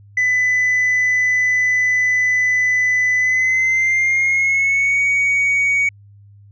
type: tone with pitch glide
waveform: sine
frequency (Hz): 2000 to 2245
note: B6 to C#7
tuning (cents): +21 to +21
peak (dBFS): -11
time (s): 0.17-5.89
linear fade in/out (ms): 5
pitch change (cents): +200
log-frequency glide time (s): 3.18-5.02
effects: tanh soft clip ceiling -12 dBFS + added 101 Hz sine -42 dBFS peak until 6.51 s